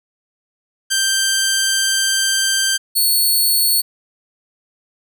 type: tone pair in turn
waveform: 10% pulse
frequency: 1571 / 4409 Hz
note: G6 / C#8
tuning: +3 / -10 cents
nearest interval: octave + tritone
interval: 1787 cents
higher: second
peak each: -6 / -6 dBFS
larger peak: neither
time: 0.9-2.78 / 2.95-3.82 s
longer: first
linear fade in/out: 20 ms
effects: none